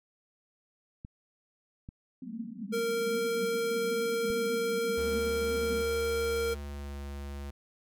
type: clicks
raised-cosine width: 5 ms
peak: -30 dBFS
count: 3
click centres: 1.049 / 1.889 / 4.302 s
type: band-pass noise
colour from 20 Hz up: pink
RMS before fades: -40 dBFS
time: 2.22-5.82 s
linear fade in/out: 5 ms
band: 190 to 250 Hz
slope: 96 dB/octave
type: tone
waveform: square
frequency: 462.6 Hz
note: A#4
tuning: 13 cents flat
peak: -29 dBFS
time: 2.72-6.55 s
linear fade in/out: 20 ms
type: tone with pitch glide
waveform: square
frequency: 73.8 to 70.47 Hz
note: D2 to C#2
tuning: +9 to +29 cents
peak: -38 dBFS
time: 4.97-7.51 s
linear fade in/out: 10 ms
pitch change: -80 cents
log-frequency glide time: 6.02-6.96 s
effects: none